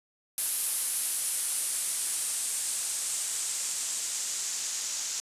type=noise with low-pass filter sweep; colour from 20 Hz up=blue; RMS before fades=-32 dBFS; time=0.38-5.2 s; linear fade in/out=0 ms; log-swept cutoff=11000 to 6700 Hz; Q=2.6; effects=resampled to 32000 Hz